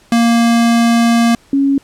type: tone pair in turn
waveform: square / sine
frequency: 233.1 / 276.5 Hz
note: A#3 / C#4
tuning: 0 / -4 cents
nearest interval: minor third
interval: 296 cents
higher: second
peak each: -9 dBFS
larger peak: neither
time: 0.12-1.35 / 1.53-1.78 s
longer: first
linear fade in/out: 2 ms
effects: pink hiss -48 dBFS RMS until 1.83 s + low-pass 10000 Hz 12 dB/octave